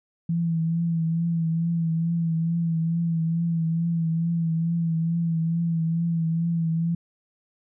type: tone with vibrato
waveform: sine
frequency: 165.8 Hz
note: E3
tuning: 10 cents sharp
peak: -21 dBFS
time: 0.29-6.95 s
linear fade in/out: 5 ms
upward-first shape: triangle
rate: 2.3 Hz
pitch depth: 43 cents each way
effects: none